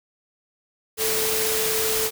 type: tone in noise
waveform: sine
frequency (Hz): 440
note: A4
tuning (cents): 0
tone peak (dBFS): -26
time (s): 0.97-2.11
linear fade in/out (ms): 50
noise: white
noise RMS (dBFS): -24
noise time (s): 0.97-2.11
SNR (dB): -5
effects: none